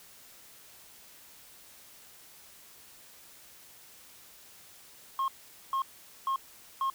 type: tone bursts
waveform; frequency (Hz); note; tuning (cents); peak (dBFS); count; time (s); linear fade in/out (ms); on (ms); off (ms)
sine; 1075; C6; +47; -24; 4; 5.19-6.9; 2; 90; 450
effects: tanh soft clip ceiling -26 dBFS + white hiss -54 dBFS RMS until 6.94 s